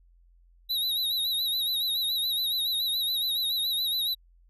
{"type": "tone with vibrato", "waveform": "square", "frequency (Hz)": 3864, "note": "B7", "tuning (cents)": -39, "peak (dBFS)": -26, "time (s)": [0.69, 4.15], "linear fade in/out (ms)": 20, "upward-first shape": "sine", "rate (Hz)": 7.1, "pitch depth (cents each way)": 72, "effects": ["added 43 Hz sine -56 dBFS peak until 4.49 s"]}